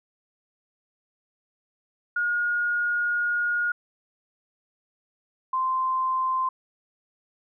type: tone pair in turn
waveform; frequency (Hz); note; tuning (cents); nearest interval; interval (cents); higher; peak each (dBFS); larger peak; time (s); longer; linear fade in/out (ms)
sine; 1434 / 1040.3; F6 / C6; +45 / -10; tritone; 555; first; -22; neither; 2.16-3.72 / 5.53-6.49; first; 5
effects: none